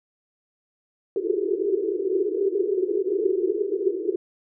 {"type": "band-pass noise", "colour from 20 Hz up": "pink", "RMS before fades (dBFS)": -24, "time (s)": [1.16, 4.16], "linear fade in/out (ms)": 2, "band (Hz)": [350, 430], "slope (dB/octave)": 96, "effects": []}